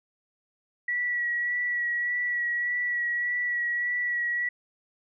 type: tone with vibrato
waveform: sine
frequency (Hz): 1936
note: B6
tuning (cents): -35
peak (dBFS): -25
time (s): 0.88-4.49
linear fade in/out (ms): 5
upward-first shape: sine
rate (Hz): 1.7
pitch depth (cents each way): 19
effects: none